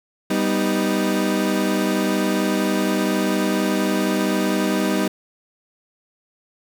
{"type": "chord", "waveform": "30% pulse", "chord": "G augmented", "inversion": "none", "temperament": "equal", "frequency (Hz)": [196, 246.9, 311.1], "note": ["G3", "B3", "D#4"], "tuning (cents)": [0, 0, 0], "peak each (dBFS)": [-19, -22, -20], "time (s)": [0.3, 5.08], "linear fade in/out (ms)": 5, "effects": []}